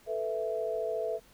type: chord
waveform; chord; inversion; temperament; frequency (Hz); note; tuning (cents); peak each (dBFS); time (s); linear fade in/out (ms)
sine; A suspended second; none; equal; 440 / 493.9 / 659.3; A4 / B4 / E5; 0 / 0 / 0; -34 / -36 / -33; 0.06-1.2; 50
effects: pink hiss -60 dBFS RMS until 1.33 s